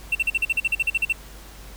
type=tone bursts; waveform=triangle; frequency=2700 Hz; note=E7; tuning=41 cents sharp; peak=-16 dBFS; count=14; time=0.12-1.126 s; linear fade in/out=5 ms; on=31 ms; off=44 ms; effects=added 50 Hz sine -41 dBFS peak until 1.76 s + pink hiss -45 dBFS RMS until 1.76 s